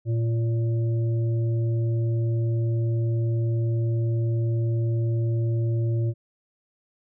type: harmonic tone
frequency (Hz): 115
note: A#2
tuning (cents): -23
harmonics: 1 / 3 / 5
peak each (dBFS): -21 / -33 / -40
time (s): 0.05-6.14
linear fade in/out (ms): 50
effects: none